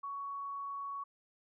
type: tone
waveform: sine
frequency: 1118 Hz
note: C#6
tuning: 14 cents sharp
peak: -38 dBFS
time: 0.03-1.04 s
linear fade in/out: 10 ms
effects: none